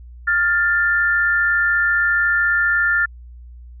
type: tone pair together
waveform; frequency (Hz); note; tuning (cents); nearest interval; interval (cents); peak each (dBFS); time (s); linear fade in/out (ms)
sine; 1406.4 / 1772; F6 / A6; +12 / +12; major third; 400; -17; 0.27-3.06; 10
effects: added 60 Hz sine -36 dBFS peak until 3.8 s